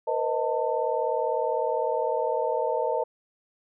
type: tone cluster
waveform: sine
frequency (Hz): 470.1 / 510 / 626 / 894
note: A#4 / C5 / D#5 / A5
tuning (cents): +15 / -44 / +10 / +27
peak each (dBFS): -29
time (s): 0.07-3.04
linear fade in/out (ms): 10
effects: none